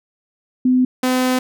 sine / sawtooth tone pair in turn, 253.9 / 254.9 Hz, B3 / C4, +48 / -45 cents, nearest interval unison, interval 7 cents, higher second, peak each -11 dBFS, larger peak neither, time 0.65-0.85 / 1.03-1.39 s, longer second, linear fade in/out 5 ms, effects none

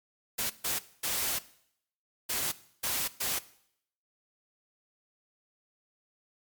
white noise bursts at uneven times, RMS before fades -31 dBFS, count 6, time 0.38-0.5 / 0.64-0.79 / 1.03-1.39 / 2.29-2.52 / 2.83-3.08 / 3.2-3.39 s, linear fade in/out 10 ms, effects noise-tail reverb RT60 0.7 s tail -18 dB re dry + MP3 96 kbps

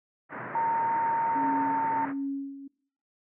white band-pass noise, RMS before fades -38 dBFS, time 0.29-2.14 s, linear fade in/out 50 ms, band 110 to 1900 Hz, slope 48 dB/octave
sine tone with pitch glide, 917 to 905.4 Hz, A#5 to A5, -29 to +49 cents, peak -24 dBFS, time 0.55-2.05 s, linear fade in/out 2 ms, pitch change -22 cents, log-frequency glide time 1.29-1.78 s
sine tone with tremolo, 276.1 Hz, C#4, 7 cents flat, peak -28 dBFS, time 1.35-2.68 s, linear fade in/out 10 ms, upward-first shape sine, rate 1.4 Hz, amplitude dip 75%
effects noise-tail reverb RT60 0.5 s tail -21 dB re dry

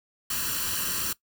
white noise with comb filter, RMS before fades -29 dBFS, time 0.3-1.13 s, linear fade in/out 5 ms, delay 0.69 ms, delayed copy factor +0.75, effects noise-tail reverb RT60 0.1 s tail -19 dB re dry

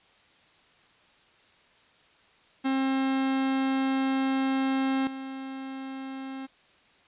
45% pulse tone with level steps, 266.9 Hz, C4, 35 cents sharp, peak -24 / -35 dBFS, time 2.64-6.47 s, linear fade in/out 20 ms, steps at 5.07 s, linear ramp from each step 2 ms, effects white hiss -60 dBFS RMS until 7.07 s + resampled to 8000 Hz

